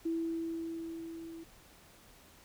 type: tone with level ramp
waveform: sine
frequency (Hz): 329.6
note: E4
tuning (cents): 0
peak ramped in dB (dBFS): -30 to -44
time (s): 0.05-1.44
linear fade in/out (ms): 10
effects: pink hiss -59 dBFS RMS until 2.44 s